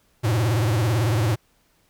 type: tone with vibrato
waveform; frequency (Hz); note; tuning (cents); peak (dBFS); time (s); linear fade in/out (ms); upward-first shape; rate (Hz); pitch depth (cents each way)
square; 112.4; A2; +37; -19; 0.23-1.36; 20; triangle; 18; 240
effects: pink hiss -63 dBFS RMS until 1.89 s